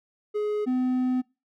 triangle tone pair in turn, 419.9 / 254 Hz, G#4 / B3, +19 / +49 cents, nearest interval major sixth, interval 870 cents, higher first, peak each -22 / -20 dBFS, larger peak second, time 0.34-0.66 / 0.66-1.22 s, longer second, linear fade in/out 20 ms, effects noise-tail reverb RT60 0.3 s tail -24 dB re dry

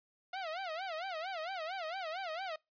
sawtooth tone with vibrato, 698.5 Hz, F5, in tune, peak -34 dBFS, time 0.33-2.56 s, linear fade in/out 5 ms, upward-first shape sine, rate 4.4 Hz, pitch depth 200 cents each way, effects noise-tail reverb RT60 0.2 s tail -23 dB re dry + resampled to 11025 Hz

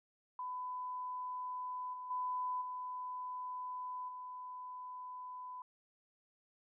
sine tone with level steps, 1002 Hz, B5, 25 cents sharp, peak -39 / -43 / -35 / -40 / -44 dBFS, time 0.39-5.62 s, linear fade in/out 2 ms, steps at 1.93 / 2.1 / 2.61 / 4.08 s, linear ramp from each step 10 ms, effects none

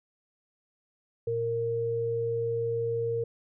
sine tone pair together, 115.8 / 463.2 Hz, A#2 / A#4, -11 / -11 cents, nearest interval 2 octaves, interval 2400 cents, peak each -35 / -27 dBFS, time 1.27-3.24 s, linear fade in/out 5 ms, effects none

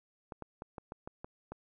clicks, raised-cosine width 1 ms, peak -28 dBFS, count 8, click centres 0.322 / 0.423 / 0.621 / 0.782 / 0.921 / 1.075 / 1.245 / 1.52 s, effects none

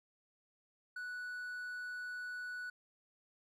triangle tone, 1478 Hz, F#6, 2 cents flat, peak -39 dBFS, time 0.96-2.7 s, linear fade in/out 5 ms, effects none

